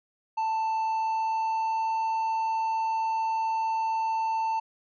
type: tone with pitch glide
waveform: triangle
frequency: 886 to 892.2 Hz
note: A5 to A5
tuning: +12 to +24 cents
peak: -23 dBFS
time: 0.37-4.6 s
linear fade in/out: 10 ms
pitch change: +12 cents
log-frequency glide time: 0.82-1.94 s
effects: resampled to 16000 Hz